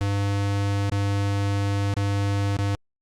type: tone with dropouts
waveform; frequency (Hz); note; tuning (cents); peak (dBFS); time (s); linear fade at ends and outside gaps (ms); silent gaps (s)
square; 100.2; G2; +38; -22; 0.01-2.75; 0; 0.896-0.92 / 1.939-1.968 / 2.567-2.588
effects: low-pass 8000 Hz 12 dB/octave + Opus 48 kbps